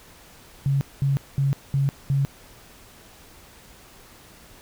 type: tone bursts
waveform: sine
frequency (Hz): 138.2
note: C#3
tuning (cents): -5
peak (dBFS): -18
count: 5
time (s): 0.66-2.25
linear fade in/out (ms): 0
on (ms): 150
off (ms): 210
effects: pink hiss -49 dBFS RMS until 4.61 s